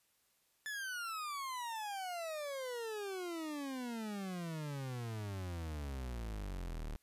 40% pulse exponential sweep, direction down, 1750 to 36 Hz, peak -39 dBFS, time 0.66-6.96 s, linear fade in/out 0 ms, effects white hiss -75 dBFS RMS until 7.02 s + resampled to 32000 Hz

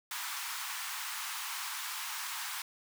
pink high-pass noise, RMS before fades -39 dBFS, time 0.11-2.62 s, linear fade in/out 2 ms, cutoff 890 Hz, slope 48 dB/octave, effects none

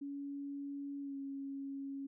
sine tone with pitch glide, 281.6 to 275.3 Hz, C#4 to C#4, +27 to -12 cents, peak -40 dBFS, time 0.01-2.07 s, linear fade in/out 10 ms, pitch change -39 cents, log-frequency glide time 1.01-1.16 s, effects none

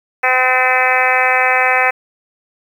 harmonic tone, 255.8 Hz, C4, 39 cents flat, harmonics 2 / 3 / 4 / 5 / 6 / 7 / 8 / 9 / 10, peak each -21 / -17 / -22 / -21 / -21 / -18 / -18 / -20 / -20 dBFS, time 0.23-1.91 s, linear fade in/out 10 ms, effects 7-bit

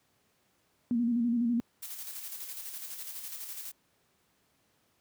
sine tone with vibrato, 236.8 Hz, A#3, 27 cents sharp, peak -25 dBFS, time 0.91-1.6 s, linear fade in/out 0 ms, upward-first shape square, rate 12 Hz, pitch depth 47 cents each way
blue noise with tremolo, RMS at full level -40 dBFS, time 1.82-3.72 s, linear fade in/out 10 ms, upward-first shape square, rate 12 Hz, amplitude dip 40%
effects pink hiss -71 dBFS RMS until 5 s + high-pass 100 Hz 12 dB/octave

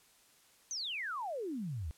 sine exponential sweep, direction down, 6410 to 68.3 Hz, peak -36 dBFS, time 0.71-1.91 s, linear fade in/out 0 ms, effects white hiss -65 dBFS RMS until 1.97 s + low-pass 12000 Hz 12 dB/octave

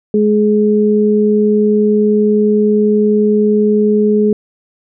sine tone pair together, 210.7 / 421.4 Hz, G#3 / G#4, +25 / +25 cents, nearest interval octave, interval 1200 cents, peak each -11 dBFS, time 0.14-4.33 s, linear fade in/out 2 ms, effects none

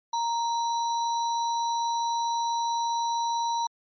sine tone with sample-and-hold, 932.3 Hz, A#5, in tune, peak -24 dBFS, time 0.13-3.67 s, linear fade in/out 5 ms, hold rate 4900 Hz, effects MP3 32 kbps

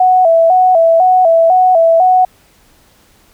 sine tone with vibrato, 698.5 Hz, F5, in tune, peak -5 dBFS, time 0-2.25 s, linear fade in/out 5 ms, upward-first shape square, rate 2 Hz, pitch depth 98 cents each way, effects pink hiss -49 dBFS RMS until 3.33 s

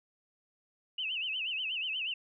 sine tone with vibrato, 2800 Hz, F7, 4 cents sharp, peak -32 dBFS, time 0.98-2.14 s, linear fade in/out 5 ms, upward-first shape sine, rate 8.3 Hz, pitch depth 170 cents each way, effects none

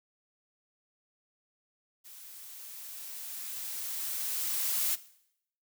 blue noise with level ramp, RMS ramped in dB -50 to -29 dBFS, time 2.04-4.96 s, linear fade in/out 20 ms, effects noise-tail reverb RT60 0.7 s tail -17 dB re dry

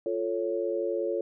sine chord, F augmented, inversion none, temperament equal, 349.2 / 440 / 554.4 Hz, F4 / A4 / C#5, 0 / 0 / 0 cents, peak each -31 dBFS, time 0.06-1.21 s, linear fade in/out 2 ms, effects none

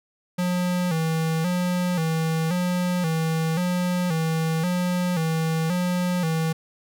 square tone with vibrato, 170 Hz, F3, 46 cents flat, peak -22 dBFS, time 0.38-6.53 s, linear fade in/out 10 ms, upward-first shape square, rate 0.94 Hz, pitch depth 92 cents each way, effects none

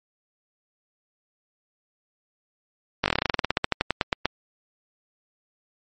slowing click train, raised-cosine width 0.3 ms, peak -4 dBFS, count 22, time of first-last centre 3.04-4.256 s, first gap 19 ms, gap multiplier 1.1, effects MP3 32 kbps

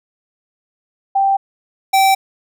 sine / square tone pair in turn, 784 / 774.5 Hz, G5 / G5, 0 / -21 cents, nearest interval unison, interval 21 cents, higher first, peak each -11 / -10 dBFS, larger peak second, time 1.15-1.37 / 1.93-2.15 s, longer neither, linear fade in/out 10 ms, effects none

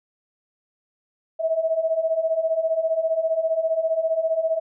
sine beating tone pair, 636 / 651 Hz, D#5 / E5, +38 / -22 cents, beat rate 15 Hz, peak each -25 / -21 dBFS, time 1.39-4.6 s, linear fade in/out 20 ms, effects none

